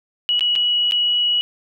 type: tone with dropouts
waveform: sine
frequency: 2924 Hz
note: F#7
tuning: 21 cents flat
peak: -15 dBFS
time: 0.29-1.41 s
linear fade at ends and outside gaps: 0 ms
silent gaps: 0.394-0.408 / 0.554-0.56 / 0.911-0.921 s
effects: none